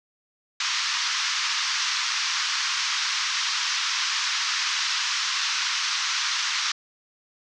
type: band-pass noise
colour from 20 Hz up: white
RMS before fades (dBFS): -26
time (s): 0.6-6.72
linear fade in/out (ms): 5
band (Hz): 1000 to 6100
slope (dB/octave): 48
effects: none